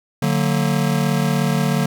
square chord, D augmented, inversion none, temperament just, 146.83 / 183.54 / 229.4 Hz, D3 / F#3 / A#3, 0 / -14 / -28 cents, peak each -20 / -22 / -23 dBFS, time 0.22-1.86 s, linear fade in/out 5 ms, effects none

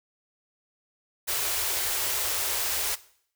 white band-stop noise, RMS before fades -28 dBFS, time 1.27-2.96 s, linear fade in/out 20 ms, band 110 to 330 Hz, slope 48 dB/octave, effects noise-tail reverb RT60 0.6 s tail -18 dB re dry

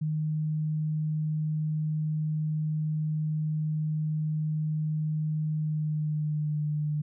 sine tone with pitch glide, 154.4 to 150.18 Hz, D#3 to D3, -13 to +39 cents, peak -26 dBFS, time 0.01-7.02 s, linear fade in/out 10 ms, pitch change -48 cents, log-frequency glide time 5.55-6.67 s, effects none

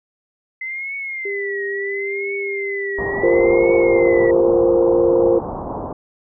sine tone with vibrato, 2044 Hz, C7, 41 cents flat, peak -24 dBFS, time 0.61-4.31 s, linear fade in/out 5 ms, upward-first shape triangle, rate 0.72 Hz, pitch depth 150 cents each way
sine tone with pitch glide, 400 to 397.2 Hz, G4 to G4, +35 to +23 cents, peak -23 dBFS, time 1.25-4.47 s, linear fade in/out 5 ms, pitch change -12 cents, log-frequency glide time 1.46-1.89 s
white low-pass noise, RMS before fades -27 dBFS, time 2.98-5.93 s, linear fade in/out 5 ms, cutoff 1000 Hz, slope 48 dB/octave
sine chord, F suspended fourth, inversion none, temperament just, 349.2 / 465.6 / 523.8 Hz, F4 / Bb4 / C5, 0 / -2 / +2 cents, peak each -16 dBFS, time 3.23-5.39 s, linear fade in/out 5 ms
effects none

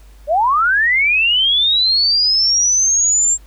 sine linear sweep, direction up, 554.4 to 7459 Hz, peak -11 dBFS, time 0.27-3.38 s, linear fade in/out 50 ms, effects added 50 Hz sine -39 dBFS peak until 3.46 s + pink hiss -52 dBFS RMS until 3.46 s

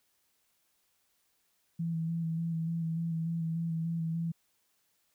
sine tone with vibrato, 164.81 Hz, E3, in tune, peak -30 dBFS, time 1.79-4.32 s, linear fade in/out 10 ms, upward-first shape square, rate 3.4 Hz, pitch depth 20 cents each way, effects white hiss -74 dBFS RMS until 5.14 s

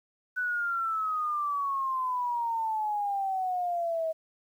sine exponential sweep, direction down, 1500 to 637 Hz, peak -27 dBFS, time 0.36-4.13 s, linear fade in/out 20 ms, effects 10-bit

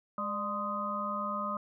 harmonic tone with a mistuned harmonic, 207.7 Hz, G#3, in tune, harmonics 1 / 3 / 5 / 6, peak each -39 / -40 / -38 / -34 dBFS, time 0.18-1.57 s, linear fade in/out 2 ms, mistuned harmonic 3, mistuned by -74 cents, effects none

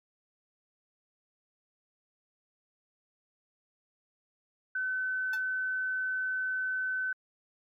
sine tone, 1518 Hz, F#6, 44 cents sharp, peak -29 dBFS, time 4.75-7.13 s, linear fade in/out 5 ms
10% pulse tone with exponential decay, 876 Hz, A5, 8 cents flat, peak -29 dBFS, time 5.33-5.42 s, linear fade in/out 5 ms, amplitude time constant 18 ms
effects MP3 64 kbps

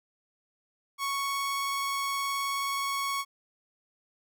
sawtooth tone with vibrato, 1108.7 Hz, C#6, in tune, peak -25 dBFS, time 0.98-3.25 s, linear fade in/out 50 ms, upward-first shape sine, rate 19 Hz, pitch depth 9 cents each way, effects none

